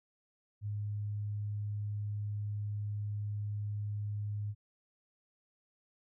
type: tone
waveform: sine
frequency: 103.83 Hz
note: G#2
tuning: in tune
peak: -34 dBFS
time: 0.61-4.55 s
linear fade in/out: 50 ms
effects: none